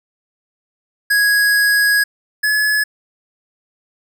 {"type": "tone pair in turn", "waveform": "square", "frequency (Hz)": [1661.2, 1703], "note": ["G#6", "G#6"], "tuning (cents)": [0, 43], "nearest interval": "unison", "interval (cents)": 43, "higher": "second", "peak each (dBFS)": [-12, -14], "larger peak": "first", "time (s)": [[1.1, 2.04], [2.43, 2.84]], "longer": "first", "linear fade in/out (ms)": 10, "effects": []}